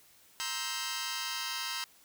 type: chord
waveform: 10% pulse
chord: C dominant seventh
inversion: third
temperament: just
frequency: 941.9 / 1046.5 / 1308.1 / 1569.8 Hz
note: Bb5 / C6 / E6 / G6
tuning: +18 / 0 / -14 / +2 cents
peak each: -32 dBFS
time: 0.4-1.84 s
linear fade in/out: 0 ms
effects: white hiss -61 dBFS RMS until 2.04 s